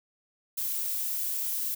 violet noise, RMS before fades -31 dBFS, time 0.57-1.75 s, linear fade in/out 10 ms, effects none

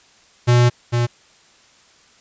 square tone pair in turn, 121.4 / 119.8 Hz, B2 / A#2, -29 / +48 cents, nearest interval unison, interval 23 cents, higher first, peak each -11 / -16 dBFS, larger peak first, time 0.47-0.7 / 0.92-1.07 s, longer first, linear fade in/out 20 ms, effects white hiss -52 dBFS RMS until 2.2 s + resampled to 16000 Hz

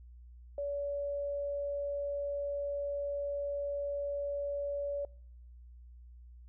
sine tone, 570 Hz, C#5, 48 cents sharp, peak -33 dBFS, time 0.58-5.05 s, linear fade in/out 2 ms, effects noise-tail reverb RT60 0.7 s tail -26 dB re dry + added 60 Hz sine -50 dBFS peak until 6.48 s

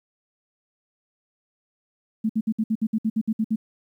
sine tone bursts, 220 Hz, A3, in tune, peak -19 dBFS, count 12, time 2.24-3.56 s, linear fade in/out 10 ms, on 55 ms, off 60 ms, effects 10-bit

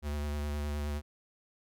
square tone with vibrato, 73.5 Hz, D2, 2 cents sharp, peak -33 dBFS, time 0.02-1.02 s, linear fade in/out 50 ms, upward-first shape triangle, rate 9.6 Hz, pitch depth 25 cents each way, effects none

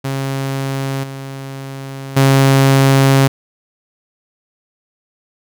sawtooth tone with level steps, 135.7 Hz, C#3, 36 cents flat, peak -14 / -22 / -4 dBFS, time 0.04-3.28 s, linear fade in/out 10 ms, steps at 1.03 / 2.16 s, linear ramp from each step 10 ms, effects none

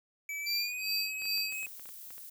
square tone with pitch glide, 2300 to 2552 Hz, D7 to D#7, -37 to +43 cents, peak -36 dBFS, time 0.29-1.66 s, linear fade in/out 2 ms, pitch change +180 cents, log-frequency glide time 0.4-0.87 s
square tone with tremolo, 4669 Hz, D8, 11 cents flat, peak -30 dBFS, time 0.46-1.59 s, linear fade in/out 10 ms, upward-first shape sine, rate 2.5 Hz, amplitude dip 100%
clicks, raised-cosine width 0.3 ms, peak -36 dBFS, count 11, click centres 1.22 / 1.255 / 1.377 / 1.524 / 1.63 / 1.668 / 1.796 / 1.857 / 1.89 / 2.106 / 2.18 s
violet noise, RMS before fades -47 dBFS, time 1.51-2.3 s, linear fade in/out 10 ms
effects none

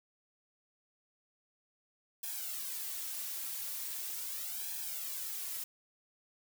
blue noise with flanger, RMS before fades -40 dBFS, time 2.23-5.64 s, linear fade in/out 5 ms, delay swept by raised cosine 1.2 to 3.7 ms, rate 0.4 Hz, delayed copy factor +0.9, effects none

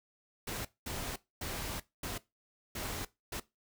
pink noise bursts at uneven times, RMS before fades -39 dBFS, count 6, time 0.47-0.65 / 0.86-1.16 / 1.41-1.8 / 2.03-2.18 / 2.75-3.05 / 3.32-3.4 s, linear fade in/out 5 ms, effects noise-tail reverb RT60 0.2 s tail -18 dB re dry

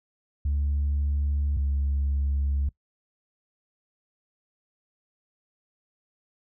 sine tone pair in turn, 71.7 / 69.82 Hz, D2 / C#2, -41 / +13 cents, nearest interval unison, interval 46 cents, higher first, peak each -21 dBFS, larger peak neither, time 0.45-1.57 / 1.57-2.69 s, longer neither, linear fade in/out 5 ms, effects noise-tail reverb RT60 0.1 s tail -22 dB re dry + tanh soft clip ceiling -20 dBFS

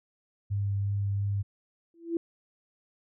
sine tone with vibrato, 100.2 Hz, G2, 38 cents sharp, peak -26 dBFS, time 0.5-1.43 s, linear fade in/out 20 ms, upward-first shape sine, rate 2.9 Hz, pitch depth 10 cents each way
sine tone with exponential growth, 335.4 Hz, E4, 30 cents sharp, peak -22 dBFS, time 1.94-2.17 s, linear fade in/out 2 ms, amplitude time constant 50 ms
effects none

